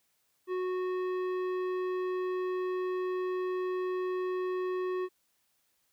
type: tone with tanh clipping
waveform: sine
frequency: 367.6 Hz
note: F#4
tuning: 11 cents flat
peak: -32 dBFS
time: 0.47-5.09 s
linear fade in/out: 50 ms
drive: 13 dB
effects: white hiss -74 dBFS RMS until 5.92 s

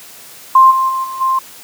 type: tone with level steps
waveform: sine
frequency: 1052 Hz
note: C6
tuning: 9 cents sharp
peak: -3 / -11 / -15 / -22 / -11 dBFS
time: 0.55-1.39 s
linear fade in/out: 5 ms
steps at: 0.7 / 0.88 / 1.03 / 1.2 s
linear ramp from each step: 20 ms
effects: white hiss -37 dBFS RMS until 1.63 s + high-pass 100 Hz 12 dB/octave

